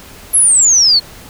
sine exponential sweep, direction down, 11410 to 4254 Hz, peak -6 dBFS, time 0.33-1 s, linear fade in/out 20 ms, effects pink hiss -36 dBFS RMS until 1.29 s

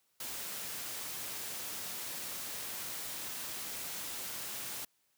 white noise, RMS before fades -41 dBFS, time 0.2-4.85 s, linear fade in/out 5 ms, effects white hiss -75 dBFS RMS until 5.17 s + high-pass 80 Hz 12 dB/octave

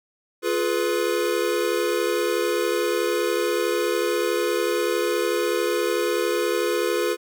square chord, F diminished, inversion none, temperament equal with one note detuned, 349.2 / 423.1 / 493.9 Hz, F4 / Ab4 / Cb5, 0 / +32 / 0 cents, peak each -26 dBFS, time 0.42-7.17 s, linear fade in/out 50 ms, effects none

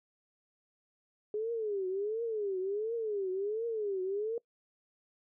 sine tone with vibrato, 415.5 Hz, G#4, 1 cent sharp, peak -31 dBFS, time 1.34-4.38 s, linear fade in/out 2 ms, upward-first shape triangle, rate 1.4 Hz, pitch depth 220 cents each way, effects noise-tail reverb RT60 0.1 s tail -23 dB re dry

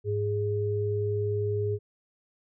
sine tone pair together, 103.66 / 413.9 Hz, G#2 / G#4, -3 / -6 cents, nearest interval 2 octaves, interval 2397 cents, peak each -28 dBFS, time 0.04-1.79 s, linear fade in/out 50 ms, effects none

